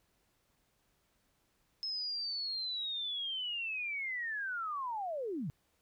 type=linear sweep; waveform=sine; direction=down; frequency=5210 to 123.47 Hz; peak=-35 dBFS; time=1.83-5.5 s; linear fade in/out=0 ms; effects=pink hiss -75 dBFS RMS until 5.81 s